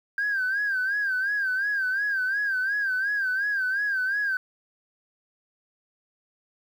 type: tone with vibrato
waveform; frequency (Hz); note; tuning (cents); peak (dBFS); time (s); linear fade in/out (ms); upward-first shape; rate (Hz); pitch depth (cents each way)
sine; 1587; G6; +21; -22; 0.18-4.37; 2; sine; 2.8; 100
effects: tanh soft clip ceiling -19 dBFS + 9-bit